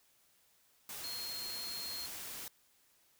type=tone in noise; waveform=sine; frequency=4240 Hz; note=C8; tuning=22 cents sharp; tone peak=-41 dBFS; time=1.04-2.06 s; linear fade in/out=2 ms; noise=white; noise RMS=-45 dBFS; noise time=0.89-2.48 s; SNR=+1 dB; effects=white hiss -70 dBFS RMS until 3.19 s